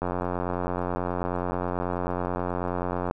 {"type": "click train", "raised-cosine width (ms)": 1, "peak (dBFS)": -14, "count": 277, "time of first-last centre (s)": [0.02, 3.111], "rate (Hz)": 89.3, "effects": []}